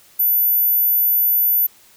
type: tone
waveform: sine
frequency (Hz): 14010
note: A9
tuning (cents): -9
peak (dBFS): -13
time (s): 0.19-1.67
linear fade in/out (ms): 10
effects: white hiss -50 dBFS RMS until 1.96 s